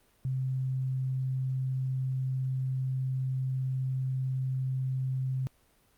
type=tone; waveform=sine; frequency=130.81 Hz; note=C3; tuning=in tune; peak=-28 dBFS; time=0.25-5.47 s; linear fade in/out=0 ms; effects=pink hiss -66 dBFS RMS until 5.97 s + Opus 32 kbps